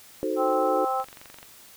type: chord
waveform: sine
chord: D# diminished seventh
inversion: none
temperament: equal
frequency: 311.1 / 370 / 440 / 523.3 Hz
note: D#4 / F#4 / A4 / C5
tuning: 0 / 0 / 0 / 0 cents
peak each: -30 dBFS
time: 0.23-0.85 s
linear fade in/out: 0 ms
type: harmonic tone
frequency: 261.6 Hz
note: C4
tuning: in tune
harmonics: 2 / 3 / 4 / 5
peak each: -31 / -26 / -35 / -29 dBFS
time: 0.36-1.05 s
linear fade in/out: 50 ms
type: click train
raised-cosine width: 0.3 ms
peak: -28 dBFS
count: 11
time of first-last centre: 1-1.429 s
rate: 23.3 Hz
effects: white hiss -50 dBFS RMS until 1.76 s